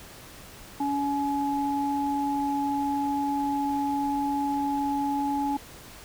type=tone pair together; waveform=sine; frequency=282.3 / 846 Hz; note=C#4 / G#5; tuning=+32 / +32 cents; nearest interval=octave + perfect fifth; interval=1900 cents; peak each=-27 dBFS; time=0.8-5.57 s; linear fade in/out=5 ms; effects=pink hiss -46 dBFS RMS until 6.04 s